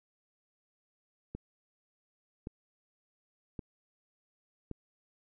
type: click train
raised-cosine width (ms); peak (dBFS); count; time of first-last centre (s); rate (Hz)
3; -26; 4; 1.35-4.713; 0.892
effects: none